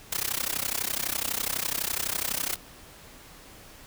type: noise with amplitude modulation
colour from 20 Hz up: white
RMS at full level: -26 dBFS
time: 0.12-2.56 s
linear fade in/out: 5 ms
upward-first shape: sine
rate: 32 Hz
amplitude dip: 95%
effects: pink hiss -49 dBFS RMS until 3.86 s